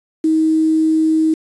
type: tone with quantisation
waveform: sine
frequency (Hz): 316.8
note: D#4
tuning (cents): +31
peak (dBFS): -11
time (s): 0.24-1.34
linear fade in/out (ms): 5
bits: 6
effects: resampled to 22050 Hz